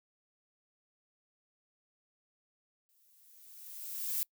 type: noise with exponential growth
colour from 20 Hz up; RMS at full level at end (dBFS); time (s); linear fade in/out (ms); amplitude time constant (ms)
violet; -32; 2.89-4.23; 0; 290
effects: noise-tail reverb RT60 0.1 s tail -26 dB re dry